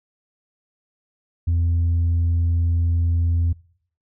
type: tone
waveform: sine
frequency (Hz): 84.6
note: E2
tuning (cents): +45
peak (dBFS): -14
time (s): 1.47-3.53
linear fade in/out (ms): 10
effects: noise-tail reverb RT60 0.6 s tail -25 dB re dry + tanh soft clip ceiling -15 dBFS